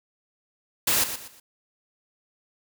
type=noise with echo; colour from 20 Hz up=white; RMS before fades=-22 dBFS; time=0.87-1.04 s; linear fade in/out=5 ms; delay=120 ms; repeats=3; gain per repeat=-10 dB; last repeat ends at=1.4 s; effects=none